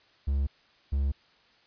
triangle tone pair in turn, 69.3 / 69.3 Hz, C#2 / C#2, 0 / 0 cents, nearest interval unison, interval 0 cents, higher neither, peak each -22 dBFS, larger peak neither, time 0.27-0.47 / 0.92-1.12 s, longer neither, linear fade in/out 10 ms, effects white hiss -62 dBFS RMS until 1.66 s + resampled to 11025 Hz

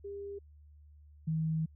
sine tone pair in turn, 401 / 159.14 Hz, G4 / D#3, +39 / +39 cents, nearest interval octave + major third, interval 1600 cents, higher first, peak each -39 / -29 dBFS, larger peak second, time 0.04-0.39 / 1.27-1.66 s, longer second, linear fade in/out 10 ms, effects added 74 Hz sine -54 dBFS peak until 1.75 s

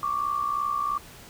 sine tone pair together, 1111.8 / 1174.7 Hz, C#6 / D6, +5 / 0 cents, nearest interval minor second, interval 95 cents, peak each -29 / -26 dBFS, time 0.03-0.98 s, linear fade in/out 2 ms, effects pink hiss -47 dBFS RMS until 1.29 s

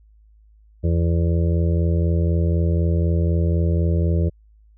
harmonic tone, 84 Hz, E2, 33 cents sharp, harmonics 1 / 2 / 4 / 5 / 6 / 7, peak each -17 / -23 / -29 / -31 / -33 / -34 dBFS, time 0.83-4.3 s, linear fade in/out 20 ms, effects added 53 Hz sine -49 dBFS peak until 4.77 s

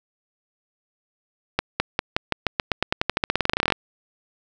accelerating click train, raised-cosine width 0.3 ms, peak -3 dBFS, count 27, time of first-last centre 1.59-3.722 s, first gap 210 ms, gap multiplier 0.91, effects none

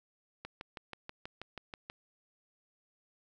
click train, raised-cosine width 0.3 ms, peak -26 dBFS, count 10, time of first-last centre 0.45-1.899 s, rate 6.21 Hz, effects none

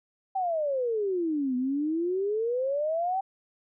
sine exponential two-way sweep, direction down then up, 784 to 246.9 to 784 Hz, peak -25 dBFS, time 0.35-3.21 s, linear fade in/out 10 ms, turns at 1.56 s, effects none

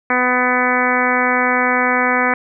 harmonic tone, 250 Hz, B3, 21 cents sharp, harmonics 1 / 2 / 3 / 4 / 5 / 6 / 7 / 8 / 9, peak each -22 / -22 / -22 / -22 / -22 / -22 / -22 / -22 / -22 dBFS, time 0.1-2.34 s, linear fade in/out 2 ms, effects none

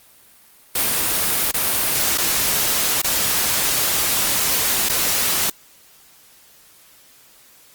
white noise with dropouts, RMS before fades -19 dBFS, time 0.75-5.5 s, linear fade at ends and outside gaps 5 ms, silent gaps 1.514-1.54 / 2.175-2.182 / 3.019-3.042 / 4.888-4.895 s, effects white hiss -50 dBFS RMS until 7.74 s + Opus 32 kbps

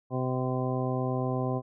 harmonic tone, 128.4 Hz, C3, 32 cents flat, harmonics 1 / 2 / 3 / 4 / 5 / 6 / 8, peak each -30 / -33 / -35 / -36 / -37 / -38 / -39 dBFS, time 0.1-1.62 s, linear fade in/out 50 ms, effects none

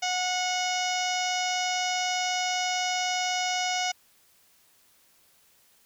harmonic tone, 731 Hz, F#5, 21 cents flat, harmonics 1 / 2 / 3 / 4 / 5 / 6 / 7 / 8 / 9 / 10, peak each -29 / -37 / -33 / -34 / -39 / -43 / -35 / -37 / -38 / -47 dBFS, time 0.02-3.92 s, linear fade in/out 10 ms, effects white hiss -62 dBFS RMS until 5.85 s

